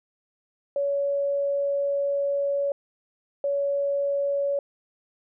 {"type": "tone bursts at uneven times", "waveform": "sine", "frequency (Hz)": 563, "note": "C#5", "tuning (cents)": 27, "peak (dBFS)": -22, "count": 2, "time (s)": [[0.76, 2.72], [3.44, 4.59]], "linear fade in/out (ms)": 2, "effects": []}